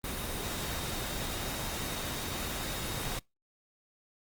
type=tone in noise; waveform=sine; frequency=3729 Hz; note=A#7; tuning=in tune; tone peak=-46 dBFS; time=0.04-3.19 s; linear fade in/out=2 ms; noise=pink; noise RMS=-36 dBFS; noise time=0.04-3.19 s; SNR=-13 dB; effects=noise-tail reverb RT60 0.2 s tail -26 dB re dry + Opus 24 kbps